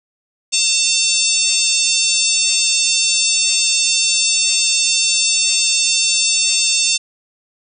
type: harmonic tone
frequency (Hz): 899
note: A5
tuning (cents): +37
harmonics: 3 / 4 / 5 / 6 / 7 / 8 / 9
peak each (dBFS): -21 / -21 / -21 / -21 / -21 / -21 / -21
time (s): 0.52-6.98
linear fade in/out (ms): 20
effects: none